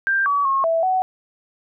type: tone with pitch steps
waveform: sine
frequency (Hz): 1583 / 1138 / 1084 / 658 / 748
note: G6 / C#6 / C#6 / E5 / F#5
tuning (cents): +17 / +45 / -39 / -3 / +19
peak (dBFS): -16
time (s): 0.07-1.02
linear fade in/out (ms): 0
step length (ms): 190
effects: none